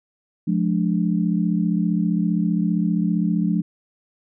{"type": "chord", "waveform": "sine", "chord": "D diminished", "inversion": "first", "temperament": "just", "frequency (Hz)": [176.2, 211.4, 293.7], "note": ["F3", "Ab3", "D4"], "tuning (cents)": [16, 31, 0], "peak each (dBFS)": [-20, -22, -26], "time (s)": [0.47, 3.62], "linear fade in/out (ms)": 10, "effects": []}